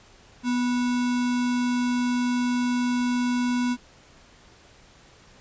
sine tone with sample-and-hold, 245.7 Hz, B3, 9 cents flat, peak -21 dBFS, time 0.43-3.77 s, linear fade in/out 50 ms, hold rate 1225 Hz, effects pink hiss -53 dBFS RMS until 5.4 s + resampled to 16000 Hz

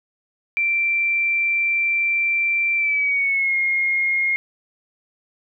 sine tone with pitch glide, 2351 to 2143 Hz, D7 to C7, +1 to +41 cents, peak -17 dBFS, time 0.57-4.36 s, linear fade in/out 0 ms, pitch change -160 cents, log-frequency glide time 2.76-3.56 s, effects none

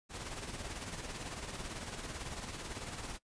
pink noise with tremolo, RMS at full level -41 dBFS, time 0.09-3.19 s, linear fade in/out 50 ms, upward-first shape sine, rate 18 Hz, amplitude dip 50%, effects noise-tail reverb RT60 0.1 s tail -20 dB re dry + resampled to 22050 Hz

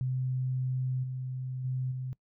sine tone with level steps, 128.8 Hz, C3, 27 cents flat, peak -28 / -33 / -29 / -33 dBFS, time 0.01-2.13 s, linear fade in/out 0 ms, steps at 1.03 / 1.64 / 1.91 s, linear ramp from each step 10 ms, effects noise-tail reverb RT60 0.1 s tail -22 dB re dry

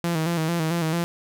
sawtooth tone with vibrato, 164.81 Hz, E3, in tune, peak -18 dBFS, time 0.04-1.04 s, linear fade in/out 0 ms, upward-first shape square, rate 4.5 Hz, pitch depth 63 cents each way, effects none

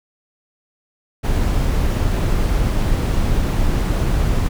brown noise, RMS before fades -17 dBFS, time 1.23-4.49 s, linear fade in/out 20 ms, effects none

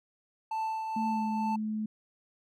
triangle tone with tremolo, 883 Hz, A5, 6 cents sharp, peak -27 dBFS, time 0.51-1.56 s, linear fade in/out 5 ms, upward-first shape triangle, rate 2.2 Hz, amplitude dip 40%
sine tone with pitch glide, 221.2 to 215.6 Hz, A3 to A3, +9 to -35 cents, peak -30 dBFS, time 0.96-1.86 s, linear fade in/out 5 ms, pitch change -44 cents, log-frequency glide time 1.07-1.23 s
effects none

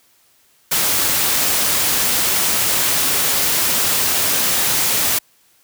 white noise, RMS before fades -17 dBFS, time 0.71-5.19 s, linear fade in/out 10 ms, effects white hiss -56 dBFS RMS until 5.63 s + high-pass 60 Hz 12 dB/octave

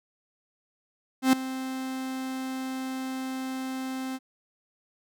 45% pulse tone with ADSR envelope, 261.6 Hz, C4, in tune, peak -15 dBFS, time 1.22-4.19 s, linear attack 110 ms, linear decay 4 ms, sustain -16 dB, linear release 40 ms, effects none

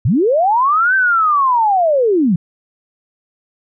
sine linear two-way sweep, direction up then down, 90 to 1568 to 154.9 Hz, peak -10 dBFS, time 0.05-2.36 s, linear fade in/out 5 ms, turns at 0.95 s, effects none

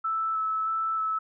sine tone with vibrato, 1311 Hz, E6, 10 cents flat, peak -25 dBFS, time 0.04-1.19 s, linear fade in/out 10 ms, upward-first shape square, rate 1.6 Hz, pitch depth 10 cents each way, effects none

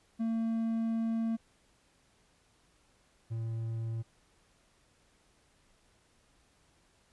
triangle tone pair in turn, 226.4 / 113.56 Hz, A3 / A#2, +50 / -45 cents, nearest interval octave, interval 1195 cents, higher first, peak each -27 / -31 dBFS, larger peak first, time 0.19-1.37 / 3.3-4.03 s, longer first, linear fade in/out 20 ms, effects pink hiss -68 dBFS RMS until 7.12 s + resampled to 24000 Hz

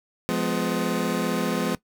25% pulse chord, F diminished, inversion none, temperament just, 174.61 / 209.5 / 251.4 Hz, F3 / Ab3 / Cb4, 0 / +15 / +31 cents, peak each -24 dBFS, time 0.29-1.75 s, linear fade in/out 0 ms, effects noise-tail reverb RT60 0.1 s tail -19 dB re dry

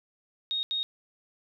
sine tone bursts at uneven times, 3729 Hz, A#7, in tune, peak -27 dBFS, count 2, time 0.51-0.63 / 0.71-0.83 s, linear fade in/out 0 ms, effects none

